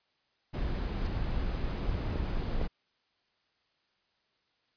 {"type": "noise", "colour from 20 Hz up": "brown", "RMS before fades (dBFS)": -32, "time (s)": [0.53, 2.68], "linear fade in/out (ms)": 20}
{"type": "noise with exponential growth", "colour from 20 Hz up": "violet", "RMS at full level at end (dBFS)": -29, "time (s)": [0.97, 1.07], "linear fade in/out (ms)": 5, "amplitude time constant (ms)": 21}
{"type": "clicks", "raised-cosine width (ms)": 2, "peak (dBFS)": [-29, -22, -25, -20], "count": 4, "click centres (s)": [1.894, 2.158, 2.371, 2.614]}
{"effects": ["white hiss -74 dBFS RMS until 4.76 s", "resampled to 11025 Hz"]}